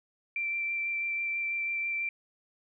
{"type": "tone with vibrato", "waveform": "sine", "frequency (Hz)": 2349, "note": "D7", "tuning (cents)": 0, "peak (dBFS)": -29, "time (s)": [0.36, 2.09], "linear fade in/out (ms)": 2, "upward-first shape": "sine", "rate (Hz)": 6.1, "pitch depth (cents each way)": 10, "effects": []}